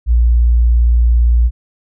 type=tone; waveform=sine; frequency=58.8 Hz; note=A#1; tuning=16 cents sharp; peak=-7 dBFS; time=0.06-1.51 s; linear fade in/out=50 ms; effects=none